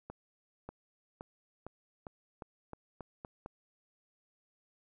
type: accelerating click train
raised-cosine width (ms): 1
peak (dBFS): -29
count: 10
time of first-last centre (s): 0.1-3.461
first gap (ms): 590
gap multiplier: 0.88
effects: none